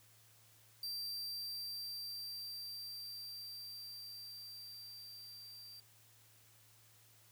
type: tone with level ramp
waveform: 45% pulse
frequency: 4699 Hz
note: D8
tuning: in tune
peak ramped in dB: -39 to -51 dBFS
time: 0.83-5.8 s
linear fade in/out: 2 ms
effects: added 110 Hz sine -69 dBFS peak until 7.31 s + white hiss -66 dBFS RMS until 7.31 s